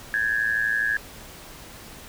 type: tone with amplitude modulation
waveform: sine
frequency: 1668 Hz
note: G#6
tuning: 7 cents sharp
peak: -17 dBFS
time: 0.14-0.97 s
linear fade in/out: 0 ms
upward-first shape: sine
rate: 112 Hz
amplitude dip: 85%
effects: pink hiss -43 dBFS RMS until 2.08 s